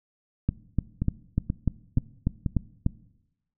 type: two click trains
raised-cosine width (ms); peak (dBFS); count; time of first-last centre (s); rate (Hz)
5; -13 / -10; 4 / 9; 1.02-2.462 / 0.49-2.864; 2.08 / 3.37
effects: noise-tail reverb RT60 0.9 s tail -20 dB re dry